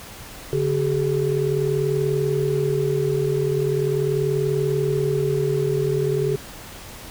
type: tone cluster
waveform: sine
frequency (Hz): 143 / 383.3 / 423.7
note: D3 / G4 / G#4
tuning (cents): -46 / -39 / +35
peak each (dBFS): -23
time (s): 0.53-6.36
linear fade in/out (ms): 0
effects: pink hiss -39 dBFS RMS until 7.1 s